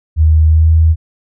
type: tone with pitch glide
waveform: sine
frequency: 78.6 to 80.39 Hz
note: D#2 to E2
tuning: +18 to -43 cents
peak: -5 dBFS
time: 0.16-0.96 s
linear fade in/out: 50 ms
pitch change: +39 cents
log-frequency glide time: 0.47-0.7 s
effects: none